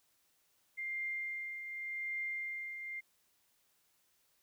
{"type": "tone with tremolo", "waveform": "sine", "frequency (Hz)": 2100, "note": "C7", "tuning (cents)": 6, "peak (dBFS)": -35, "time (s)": [0.77, 3.01], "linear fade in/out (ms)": 20, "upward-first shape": "triangle", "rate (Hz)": 0.87, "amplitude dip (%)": 55, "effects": ["white hiss -74 dBFS RMS until 4.42 s"]}